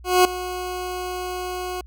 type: tone with ADSR envelope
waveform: 20% pulse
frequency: 364.1 Hz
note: F#4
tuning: 28 cents flat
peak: -6 dBFS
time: 0.04-1.81 s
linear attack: 210 ms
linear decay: 3 ms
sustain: -16 dB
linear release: 3 ms
effects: added 60 Hz sine -40 dBFS peak until 1.86 s